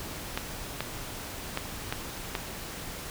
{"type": "clicks", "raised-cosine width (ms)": 0.3, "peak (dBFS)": -13, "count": 5, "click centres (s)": [0.375, 0.806, 1.574, 1.925, 2.352], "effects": ["pink hiss -39 dBFS RMS until 3.1 s"]}